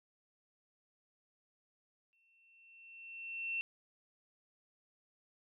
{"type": "tone with exponential growth", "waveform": "sine", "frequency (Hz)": 2700, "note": "E7", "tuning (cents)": 41, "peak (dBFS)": -33, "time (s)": [2.13, 3.61], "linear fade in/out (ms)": 0, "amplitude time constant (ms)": 320, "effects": []}